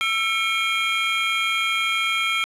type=tone cluster; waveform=triangle; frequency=1334 / 2199 / 2393 / 3227 Hz; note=E6 / C#7 / D7 / G7; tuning=+20 / -14 / +32 / +50 cents; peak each=-24 dBFS; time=0.01-2.44 s; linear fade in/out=0 ms; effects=resampled to 32000 Hz + 7-bit